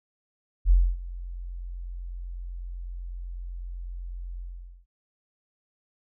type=tone with ADSR envelope; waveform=sine; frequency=43.99 Hz; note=F1; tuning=13 cents sharp; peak=-13 dBFS; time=0.65-4.86 s; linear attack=55 ms; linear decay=260 ms; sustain=-20 dB; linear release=470 ms; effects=none